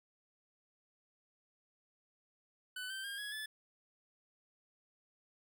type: tone with pitch steps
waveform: 25% pulse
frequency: 1499 / 1554.6 / 1612.2 / 1671.9 / 1733.9 Hz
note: F#6 / G6 / G6 / G#6 / A6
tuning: +22 / -15 / +48 / +11 / -26 cents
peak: -37 dBFS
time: 2.76-3.46 s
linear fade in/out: 5 ms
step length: 140 ms
effects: none